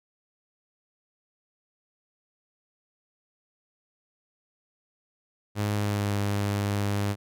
sawtooth tone with pitch glide, 103.83 to 101.52 Hz, G#2 to G#2, 0 to -39 cents, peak -21 dBFS, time 5.55-7.16 s, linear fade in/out 50 ms, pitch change -39 cents, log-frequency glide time 5.75-6.12 s, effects none

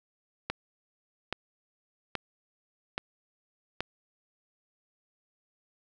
click train, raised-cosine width 0.3 ms, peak -14 dBFS, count 5, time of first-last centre 0.5-3.806 s, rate 1.21 Hz, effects none

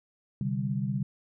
sine chord, C suspended second, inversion none, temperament just, 130.81 / 147.16 / 196.22 Hz, C3 / D3 / G3, 0 / +4 / +2 cents, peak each -31 / -33 / -31 dBFS, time 0.41-1.03 s, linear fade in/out 2 ms, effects none

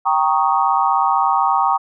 sine chord, Eb dominant seventh, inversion first, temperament equal, 784 / 932.3 / 1108.7 / 1244.5 Hz, G5 / Bb5 / Db6 / Eb6, 0 / 0 / 0 / 0 cents, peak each -18 / -18 / -19 / -21 dBFS, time 0.05-1.78 s, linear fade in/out 20 ms, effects none

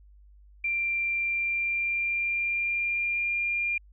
sine tone with pitch glide, 2368 to 2400 Hz, D7 to D7, +14 to +37 cents, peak -25 dBFS, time 0.64-3.78 s, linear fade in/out 5 ms, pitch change +23 cents, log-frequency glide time 1.07-3.29 s, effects added 50 Hz sine -51 dBFS peak until 3.92 s

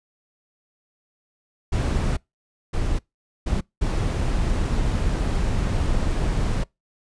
brown noise bursts at uneven times, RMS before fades -22 dBFS, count 4, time 1.72-2.17 / 2.73-2.99 / 3.46-3.61 / 3.81-6.64 s, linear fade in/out 10 ms, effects noise-tail reverb RT60 0.2 s tail -25 dB re dry + resampled to 22050 Hz

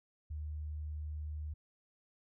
sine tone, 75.9 Hz, D#2, 42 cents flat, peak -38 dBFS, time 0.3-1.54 s, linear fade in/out 10 ms, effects none

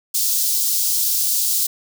white high-pass noise, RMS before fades -19 dBFS, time 0.14-1.67 s, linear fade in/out 10 ms, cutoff 4300 Hz, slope 24 dB/octave, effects none

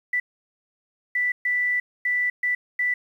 sine tone bursts at uneven times, 1975.5 Hz, B6, in tune, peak -20 dBFS, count 6, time 0.13-0.2 / 1.15-1.32 / 1.45-1.8 / 2.05-2.3 / 2.43-2.55 / 2.79-2.94 s, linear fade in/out 5 ms, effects 9-bit

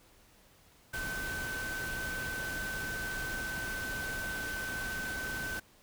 sine tone in noise, 1530 Hz, G6, 42 cents flat, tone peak -36 dBFS, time 0.93-5.6 s, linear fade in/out 10 ms, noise pink, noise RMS -41 dBFS, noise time 0.93-5.6 s, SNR +2 dB, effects pink hiss -62 dBFS RMS until 5.82 s

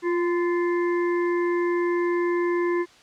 harmonic tone with a mistuned harmonic, 349.2 Hz, F4, in tune, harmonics 1 / 3 / 5 / 6, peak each -21 / -31 / -35 / -37 dBFS, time 0.02-2.86 s, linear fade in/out 50 ms, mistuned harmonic 3, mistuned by -32 cents, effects white hiss -52 dBFS RMS until 3.02 s + low-pass 5000 Hz 12 dB/octave

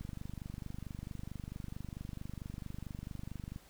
click train, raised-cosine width 5 ms, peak -30 dBFS, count 88, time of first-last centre 0.01-3.561 s, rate 24.5 Hz, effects pink hiss -61 dBFS RMS until 3.69 s

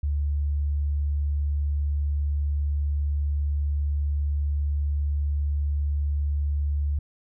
sine tone, 72.5 Hz, D2, 22 cents flat, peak -22 dBFS, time 0.03-6.99 s, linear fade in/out 5 ms, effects none

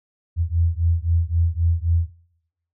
sine beating tone pair, 82.41 / 86.21 Hz, E2 / F2, 0 / -22 cents, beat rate 3.8 Hz, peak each -20 dBFS, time 0.36-2.1 s, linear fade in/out 50 ms, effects noise-tail reverb RT60 0.8 s tail -21 dB re dry

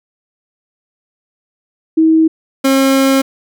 sine / 30% pulse tone pair in turn, 320.2 / 269.3 Hz, D#4 / C#4, +50 / -50 cents, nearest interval minor third, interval 300 cents, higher first, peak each -6 dBFS, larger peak neither, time 1.97-2.28 / 2.64-3.22 s, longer second, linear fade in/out 10 ms, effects none

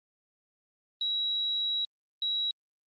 sine tone bursts at uneven times, 3876 Hz, B7, 33 cents flat, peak -27 dBFS, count 2, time 1.01-1.85 / 2.22-2.51 s, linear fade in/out 2 ms, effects Opus 24 kbps

